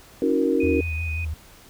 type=chord; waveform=sine; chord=D# minor seventh; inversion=third; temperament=equal with one note detuned; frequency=277.2 / 319.1 / 370 / 466.2 Hz; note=C#4 / D#4 / F#4 / A#4; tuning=0 / +44 / 0 / 0 cents; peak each=-23 / -24 / -25 / -23 dBFS; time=0.22-0.81 s; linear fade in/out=2 ms
type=tone; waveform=sine; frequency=2489 Hz; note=D#7; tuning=in tune; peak=-30 dBFS; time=0.6-1.25 s; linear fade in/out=5 ms
type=tone with vibrato; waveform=sine; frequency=80 Hz; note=D#2; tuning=49 cents sharp; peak=-25 dBFS; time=0.63-1.34 s; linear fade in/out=5 ms; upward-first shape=sine; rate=5.6 Hz; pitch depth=68 cents each way
effects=pink hiss -49 dBFS RMS until 1.69 s